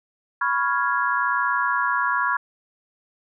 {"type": "chord", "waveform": "sine", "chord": "C# dominant seventh", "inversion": "third", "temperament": "equal", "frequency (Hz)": [987.8, 1108.7, 1396.9, 1661.2], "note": ["B5", "C#6", "E#6", "G#6"], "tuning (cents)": [0, 0, 0, 0], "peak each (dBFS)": -25, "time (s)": [0.41, 2.37], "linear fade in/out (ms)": 5, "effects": []}